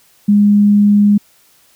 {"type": "tone", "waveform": "sine", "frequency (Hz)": 205.4, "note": "G#3", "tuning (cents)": -19, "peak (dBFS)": -6, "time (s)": [0.28, 1.18], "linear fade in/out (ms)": 10, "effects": ["white hiss -51 dBFS RMS until 1.75 s"]}